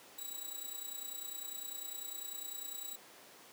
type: tone with amplitude modulation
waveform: 5% pulse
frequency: 3900 Hz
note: B7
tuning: 23 cents flat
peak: -31 dBFS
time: 0.18-2.96 s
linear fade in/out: 10 ms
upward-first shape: sine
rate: 30 Hz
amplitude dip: 70%
effects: pink hiss -56 dBFS RMS until 3.52 s + high-pass 300 Hz 12 dB/octave